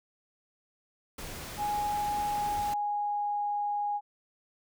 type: noise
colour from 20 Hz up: pink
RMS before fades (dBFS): -41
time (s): 1.18-2.74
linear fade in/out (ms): 5
type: tone with pitch glide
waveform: sine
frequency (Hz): 830.6 to 823.9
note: G#5 to G#5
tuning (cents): 0 to -14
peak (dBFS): -28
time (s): 1.57-4.01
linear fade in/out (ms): 50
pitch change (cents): -14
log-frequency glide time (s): 1.81-3.46
effects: none